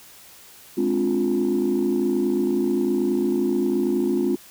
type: chord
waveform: sine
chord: D half-diminished seventh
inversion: second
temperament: just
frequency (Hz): 211.4 / 264.3 / 293.7 / 352.4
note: Ab3 / C4 / D4 / F4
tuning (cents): +31 / +18 / 0 / +16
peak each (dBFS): -25 / -23 / -27 / -21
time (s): 0.77-4.36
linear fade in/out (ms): 10
effects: tanh soft clip ceiling -13 dBFS + white hiss -47 dBFS RMS until 4.5 s